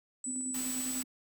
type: tone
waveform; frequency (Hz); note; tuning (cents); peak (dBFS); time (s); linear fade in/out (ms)
sine; 7940; B8; +8; -35; 0.24-1.02; 2
type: tone with tremolo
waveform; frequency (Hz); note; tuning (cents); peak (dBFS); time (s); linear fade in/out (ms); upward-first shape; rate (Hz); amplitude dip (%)
sine; 258.1; C4; -23; -36; 0.26-1.04; 20; square; 10; 45
type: noise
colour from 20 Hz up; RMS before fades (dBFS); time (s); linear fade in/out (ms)
white; -41; 0.54-1.03; 5
effects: none